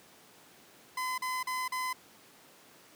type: tone bursts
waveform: 30% pulse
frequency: 1018 Hz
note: C6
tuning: 48 cents flat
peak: -29 dBFS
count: 4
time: 0.97-1.93 s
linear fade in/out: 5 ms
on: 210 ms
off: 40 ms
effects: pink hiss -57 dBFS RMS until 2.95 s + high-pass 200 Hz 12 dB/octave